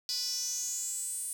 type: tone with high-pass filter sweep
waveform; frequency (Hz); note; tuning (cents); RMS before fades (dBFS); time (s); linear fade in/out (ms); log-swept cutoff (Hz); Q
sawtooth; 493.7; B4; -1; -35; 0.09-1.33; 0; 4800 to 9500; 7.9
effects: none